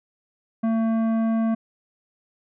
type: tone with tanh clipping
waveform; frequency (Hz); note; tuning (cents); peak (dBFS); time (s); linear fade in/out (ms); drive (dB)
sine; 224.9; A3; +38; -21; 0.63-1.55; 10; 12
effects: none